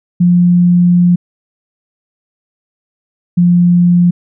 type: tone pair in turn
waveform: sine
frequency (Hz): 176.2 / 175.4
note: F3 / F3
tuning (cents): +16 / +8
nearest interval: unison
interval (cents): 8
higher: first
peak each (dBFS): -5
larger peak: neither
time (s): 0.2-1.16 / 3.37-4.11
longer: first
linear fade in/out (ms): 10
effects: none